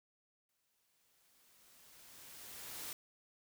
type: noise with exponential growth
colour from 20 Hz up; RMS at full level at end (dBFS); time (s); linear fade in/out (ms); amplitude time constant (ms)
white; -44; 0.49-2.93; 2; 530
effects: none